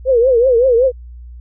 sine tone with vibrato, 493.9 Hz, B4, in tune, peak -8 dBFS, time 0.05-0.92 s, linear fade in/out 50 ms, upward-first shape triangle, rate 5.3 Hz, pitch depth 170 cents each way, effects added 60 Hz sine -31 dBFS peak until 1.4 s

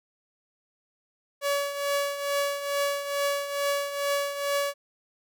sawtooth tone with tremolo, 567 Hz, C#5, 39 cents sharp, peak -19 dBFS, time 1.41-4.74 s, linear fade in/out 50 ms, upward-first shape triangle, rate 2.3 Hz, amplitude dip 70%, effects none

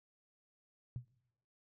sine tone with exponential decay, 122.3 Hz, B2, 16 cents flat, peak -35 dBFS, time 0.96-1.08 s, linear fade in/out 0 ms, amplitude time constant 25 ms, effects noise-tail reverb RT60 0.9 s tail -23 dB re dry

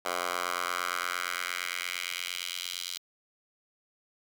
10% pulse tone with high-pass filter sweep, 88.7 Hz, F2, 27 cents sharp, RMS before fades -34 dBFS, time 0.05-2.98 s, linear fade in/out 5 ms, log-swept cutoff 800 to 3800 Hz, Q 1.9, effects none

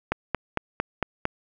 click train, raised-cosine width 0.5 ms, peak -8 dBFS, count 6, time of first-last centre 0.12-1.254 s, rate 4.41 Hz, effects none

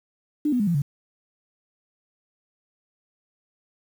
sine tone with pitch steps, 297.9 / 247.6 / 205.8 / 171.1 / 142.22 Hz, D4 / B3 / G#3 / F3 / C#3, +25 / +5 / -16 / -35 / +45 cents, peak -19 dBFS, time 0.45-0.82 s, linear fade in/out 5 ms, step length 74 ms, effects 8-bit

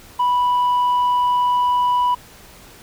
sine tone with tanh clipping, 985 Hz, B5, 5 cents flat, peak -15 dBFS, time 0.19-2.15 s, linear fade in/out 10 ms, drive 2 dB, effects pink hiss -44 dBFS RMS until 2.82 s

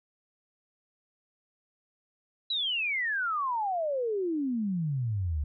sine exponential sweep, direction down, 4000 to 69.7 Hz, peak -27 dBFS, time 2.5-5.44 s, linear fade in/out 5 ms, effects none

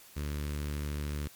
sawtooth tone with notch filter, 73.42 Hz, D2, in tune, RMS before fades -35 dBFS, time 0.16-1.28 s, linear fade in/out 10 ms, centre 740 Hz, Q 1, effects white hiss -55 dBFS RMS until 1.35 s + MP3 96 kbps

